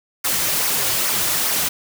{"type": "noise with flanger", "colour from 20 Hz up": "white", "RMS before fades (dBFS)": -20, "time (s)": [0.24, 1.69], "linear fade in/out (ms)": 10, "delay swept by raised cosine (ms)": [0.25, 4.65], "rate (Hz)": 2.4, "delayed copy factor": -0.5, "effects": []}